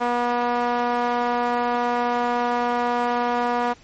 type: tone with band-pass filter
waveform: sawtooth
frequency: 241.7 Hz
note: B3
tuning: 37 cents flat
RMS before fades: -22 dBFS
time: 0-3.74 s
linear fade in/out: 20 ms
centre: 890 Hz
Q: 1.6
effects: pink hiss -51 dBFS RMS until 3.83 s + MP3 32 kbps